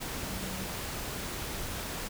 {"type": "tone in noise", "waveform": "sine", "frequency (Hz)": 189.1, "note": "F#3", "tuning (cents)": 38, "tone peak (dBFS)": -40, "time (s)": [0.24, 0.67], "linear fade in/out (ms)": 20, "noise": "pink", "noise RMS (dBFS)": -37, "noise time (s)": [0, 2.09], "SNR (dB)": -6, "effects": []}